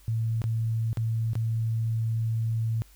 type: tone with dropouts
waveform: sine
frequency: 112.9 Hz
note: A2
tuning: 45 cents sharp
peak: -24 dBFS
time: 0.08-2.82 s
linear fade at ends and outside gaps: 0 ms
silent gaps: 0.418-0.44 / 0.93-0.972 / 1.333-1.354 s
effects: added 50 Hz sine -53 dBFS peak until 2.95 s + white hiss -59 dBFS RMS until 2.95 s